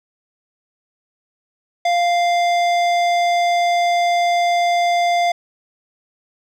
sine tone with hard clipping, 697 Hz, F5, 4 cents flat, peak -16 dBFS, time 1.85-5.32 s, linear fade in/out 5 ms, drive 14 dB, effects none

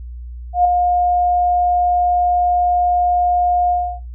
sine tone with ADSR envelope, 712 Hz, F5, 33 cents sharp, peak -8 dBFS, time 0.53-4 s, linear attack 120 ms, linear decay 3 ms, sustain -5 dB, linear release 300 ms, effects noise-tail reverb RT60 0.2 s tail -18 dB re dry + added 60 Hz sine -28 dBFS peak until 4.14 s

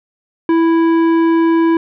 triangle tone with tanh clipping, 330 Hz, E4, 2 cents sharp, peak -11 dBFS, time 0.49-1.77 s, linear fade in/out 2 ms, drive 16 dB, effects none

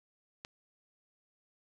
click, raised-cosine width 0.2 ms, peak -25 dBFS, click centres 0.449 s, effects none

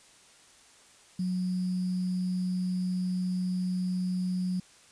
sine tone with sample-and-hold, 182.9 Hz, F#3, 20 cents flat, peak -27 dBFS, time 1.19-4.6 s, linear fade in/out 5 ms, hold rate 4900 Hz, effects white hiss -57 dBFS RMS until 4.91 s + resampled to 22050 Hz

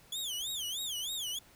sawtooth tone with vibrato, 3322 Hz, G#7, in tune, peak -32 dBFS, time 0.12-1.39 s, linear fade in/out 5 ms, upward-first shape sine, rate 3.2 Hz, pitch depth 230 cents each way, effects pink hiss -60 dBFS RMS until 1.55 s

